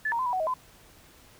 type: tone with pitch steps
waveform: sine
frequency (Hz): 1737 / 933 / 1023 / 973 / 745 / 633 / 1018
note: A6 / A#5 / C6 / B5 / F#5 / D#5 / C6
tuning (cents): -23 / +1 / -39 / -26 / +12 / +30 / -48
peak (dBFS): -25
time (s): 0.05-0.54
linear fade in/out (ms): 5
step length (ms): 70
effects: pink hiss -55 dBFS RMS until 1.39 s